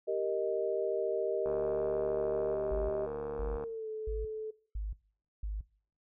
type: chord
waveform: sine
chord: Eb major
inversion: first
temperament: equal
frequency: 392 / 466.2 / 622.3 Hz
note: G4 / Bb4 / Eb5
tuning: 0 / 0 / 0 cents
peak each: -34 dBFS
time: 0.07-3.07 s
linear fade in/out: 20 ms
type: click train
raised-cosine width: 1 ms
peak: -28 dBFS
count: 160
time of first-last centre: 1.46-3.638 s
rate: 73 Hz
type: tone with pitch glide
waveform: sine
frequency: 466.2 to 435 Hz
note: A#4 to A4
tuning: 0 to -20 cents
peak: -36 dBFS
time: 2.54-4.51 s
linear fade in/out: 10 ms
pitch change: -120 cents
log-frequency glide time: 3.58-3.89 s
type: tone bursts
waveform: sine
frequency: 51.5 Hz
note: G#1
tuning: 14 cents flat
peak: -33 dBFS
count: 5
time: 2.71-5.61 s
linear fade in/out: 5 ms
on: 180 ms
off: 500 ms
effects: noise-tail reverb RT60 0.5 s tail -22 dB re dry